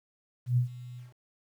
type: tone with ADSR envelope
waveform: sine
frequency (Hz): 123.2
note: B2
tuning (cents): -4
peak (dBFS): -20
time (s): 0.46-1.14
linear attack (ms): 110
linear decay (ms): 110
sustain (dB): -20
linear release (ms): 160
effects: 10-bit